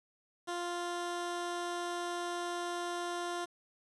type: tone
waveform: 15% pulse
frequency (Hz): 349.2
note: F4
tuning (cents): 0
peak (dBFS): -29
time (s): 0.47-3.46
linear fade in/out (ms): 20
effects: resampled to 24000 Hz + 10-bit